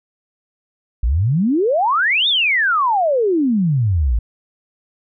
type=exponential two-way sweep; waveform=sine; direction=up then down; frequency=51.91 to 3716 to 51.91 Hz; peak=-13 dBFS; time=1.03-4.19 s; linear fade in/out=5 ms; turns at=2.28 s; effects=none